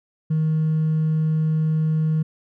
triangle tone with hard clipping, 157 Hz, D#3, 16 cents sharp, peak -17 dBFS, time 0.3-2.23 s, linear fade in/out 10 ms, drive 2 dB, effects none

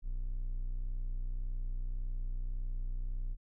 triangle tone, 30.89 Hz, B0, 1 cent sharp, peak -31 dBFS, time 0.02-3.37 s, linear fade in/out 50 ms, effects none

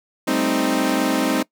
sawtooth chord, A half-diminished seventh, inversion third, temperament equal, 196 / 220 / 261.6 / 311.1 Hz, G3 / A3 / C4 / Eb4, 0 / 0 / 0 / 0 cents, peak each -23 / -23 / -17 / -18 dBFS, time 0.27-1.43 s, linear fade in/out 10 ms, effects noise-tail reverb RT60 0.1 s tail -22 dB re dry

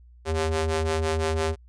sawtooth ring-modulated tone, 158.7 Hz, D#3, 35 cents sharp, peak -16 dBFS, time 0.25-1.56 s, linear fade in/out 50 ms, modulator 241 Hz, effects added 60 Hz sine -48 dBFS peak until 1.68 s + resampled to 22050 Hz

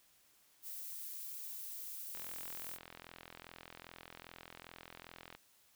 violet noise, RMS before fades -46 dBFS, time 0.62-2.79 s, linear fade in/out 50 ms
click train, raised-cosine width 0.3 ms, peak -33 dBFS, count 137, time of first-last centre 2.15-5.35 s, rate 42.5 Hz
effects white hiss -69 dBFS RMS until 5.75 s

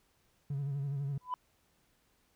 triangle tone with vibrato, 140 Hz, C#3, 18 cents sharp, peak -30 dBFS, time 0.5-1.18 s, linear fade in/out 5 ms, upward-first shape sine, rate 12 Hz, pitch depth 56 cents each way
sine tone with exponential growth, 1000 Hz, B5, 21 cents sharp, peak -27 dBFS, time 1.21-1.34 s, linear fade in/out 1 ms, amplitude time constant 28 ms
effects tanh soft clip ceiling -28 dBFS + pink hiss -72 dBFS RMS until 2.35 s

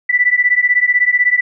sine beating tone pair, 1966 / 1982 Hz, B6 / B6, -8 / +6 cents, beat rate 16 Hz, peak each -13 dBFS, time 0.09-1.41 s, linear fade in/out 10 ms, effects none

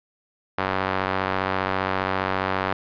sawtooth tone with band-pass filter, 94.9 Hz, F#2, 44 cents sharp, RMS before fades -25 dBFS, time 0.58-2.73 s, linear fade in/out 5 ms, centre 1200 Hz, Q 1, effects resampled to 11025 Hz

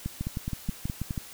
two click trains, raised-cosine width 5 ms, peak -18 / -18 dBFS, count 6 / 7, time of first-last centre 0.06-1.108 / 0.21-1.178 s, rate 4.77 / 6.2 Hz, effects white hiss -46 dBFS RMS until 1.33 s

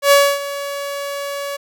sawtooth tone with ADSR envelope, 565 Hz, C#5, 33 cents sharp, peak -3 dBFS, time 0.02-1.57 s, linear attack 95 ms, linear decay 270 ms, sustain -16 dB, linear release 13 ms, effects none

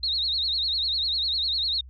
sine tone with vibrato, 3998 Hz, B7, 20 cents sharp, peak -23 dBFS, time 0.03-1.81 s, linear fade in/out 5 ms, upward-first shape sine, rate 10 Hz, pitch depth 150 cents each way, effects added 64 Hz sine -42 dBFS peak until 1.89 s

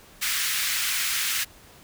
pink high-pass noise, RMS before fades -26 dBFS, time 0.21-1.45 s, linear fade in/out 20 ms, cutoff 1600 Hz, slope 24 dB/octave, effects pink hiss -51 dBFS RMS until 1.83 s

